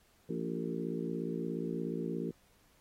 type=harmonic tone with a mistuned harmonic; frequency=57 Hz; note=A#1; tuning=38 cents flat; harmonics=3 / 4 / 5 / 6 / 7 / 8; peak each=-39 / -40 / -41 / -42 / -42 / -43 dBFS; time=0.29-2.31 s; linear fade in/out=5 ms; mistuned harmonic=7; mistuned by=-37 cents; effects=pink hiss -68 dBFS RMS until 2.8 s + AAC 48 kbps